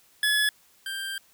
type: tone pair in turn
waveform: 25% pulse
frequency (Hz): 1704 / 1579.7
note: G#6 / G6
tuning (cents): +44 / +13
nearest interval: minor second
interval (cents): 131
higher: first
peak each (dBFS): -17 / -27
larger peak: first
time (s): 0.23-0.49 / 0.86-1.18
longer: second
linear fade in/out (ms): 2
effects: white hiss -60 dBFS RMS until 1.33 s